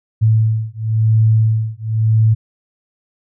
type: beating tone pair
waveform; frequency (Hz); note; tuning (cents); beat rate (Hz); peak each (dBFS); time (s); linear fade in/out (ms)
sine; 110 / 110.96; A2 / A2; 0 / +15; 0.96; -14; 0.21-2.35; 20
effects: none